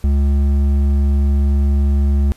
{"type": "tone with hard clipping", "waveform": "triangle", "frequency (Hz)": 70.2, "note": "C#2", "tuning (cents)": 22, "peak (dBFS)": -13, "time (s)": [0.04, 2.32], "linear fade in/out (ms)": 0, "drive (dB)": 11, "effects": ["pink hiss -49 dBFS RMS until 2.36 s", "resampled to 32000 Hz"]}